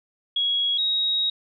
sine tone pair in turn, 3322 / 3791 Hz, G#7 / A#7, 0 / +28 cents, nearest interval major second, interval 228 cents, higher second, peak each -20 dBFS, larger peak neither, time 0.36-0.78 / 0.78-1.3 s, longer second, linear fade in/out 5 ms, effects none

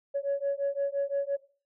sine beating tone pair, 557 / 562.8 Hz, C#5 / C#5, +8 / +26 cents, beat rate 5.8 Hz, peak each -29 dBFS, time 0.14-1.37 s, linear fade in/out 20 ms, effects noise-tail reverb RT60 0.4 s tail -18 dB re dry + tanh soft clip ceiling -22 dBFS

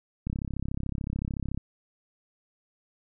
click train, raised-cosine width 5 ms, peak -19 dBFS, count 45, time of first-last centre 0.27-1.576 s, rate 33.7 Hz, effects none

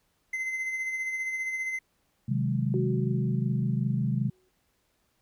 triangle tone with tremolo, 2061 Hz, C7, 27 cents flat, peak -26 dBFS, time 0.33-1.79 s, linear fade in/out 5 ms, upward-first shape sine, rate 15 Hz, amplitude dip 40%
sine chord, Ab dominant seventh, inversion first, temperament equal with one note detuned, 130.81 / 156.1 / 185 / 207.7 Hz, C3 / Eb3 / Gb3 / Ab3, 0 / +6 / 0 / 0 cents, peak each -27 / -32 / -33 / -31 dBFS, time 2.28-4.3 s, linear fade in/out 10 ms
sine tone with exponential decay, 370 Hz, F#4, in tune, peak -27 dBFS, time 2.74-4.49 s, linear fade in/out 1 ms, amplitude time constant 380 ms
effects pink hiss -72 dBFS RMS until 5.21 s

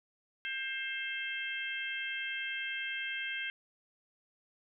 harmonic tone, 530 Hz, C5, 22 cents sharp, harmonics 3 / 4 / 5 / 6, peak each -39 / -40 / -41 / -42 dBFS, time 0.45-3.5 s, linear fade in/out 0 ms, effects none

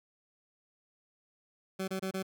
20% pulse tone bursts, 190 Hz, F#3, 46 cents sharp, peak -28 dBFS, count 4, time 1.79-2.228 s, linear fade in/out 10 ms, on 90 ms, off 26 ms, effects none

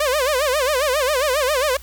sawtooth tone with vibrato, 554.4 Hz, C#5, in tune, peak -13 dBFS, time 0-1.77 s, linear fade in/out 5 ms, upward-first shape sine, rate 7.4 Hz, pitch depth 190 cents each way, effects added 58 Hz sine -38 dBFS peak until 1.82 s + white hiss -45 dBFS RMS until 1.82 s

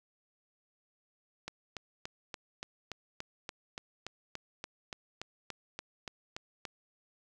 click train, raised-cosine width 0.2 ms, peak -22 dBFS, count 19, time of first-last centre 1.48-6.652 s, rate 3.48 Hz, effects none

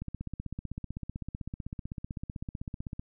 click train, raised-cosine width 5 ms, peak -24 dBFS, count 48, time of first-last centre 0.02-2.995 s, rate 15.8 Hz, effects none

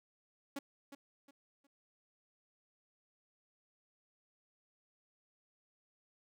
sawtooth tone with echo, 279.9 Hz, C#4, 17 cents sharp, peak -35 dBFS, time 0.56-0.59 s, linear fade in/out 5 ms, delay 360 ms, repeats 3, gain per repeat -10 dB, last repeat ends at 1.67 s, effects none

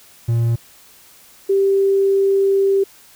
triangle / sine tone pair in turn, 116.54 / 392 Hz, A#2 / G4, 0 / 0 cents, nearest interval octave + major sixth, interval 2100 cents, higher second, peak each -12 dBFS, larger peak neither, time 0.28-0.56 / 1.49-2.84 s, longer second, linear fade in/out 10 ms, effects white hiss -47 dBFS RMS until 3.15 s

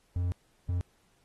triangle tone bursts at uneven times, 88.6 Hz, F2, 25 cents sharp, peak -25 dBFS, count 2, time 0.16-0.32 / 0.69-0.81 s, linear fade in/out 0 ms, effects pink hiss -69 dBFS RMS until 1.24 s + AAC 32 kbps

